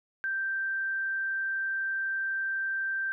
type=tone; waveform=sine; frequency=1568 Hz; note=G6; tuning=in tune; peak=-28 dBFS; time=0.24-3.12 s; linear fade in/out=0 ms; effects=none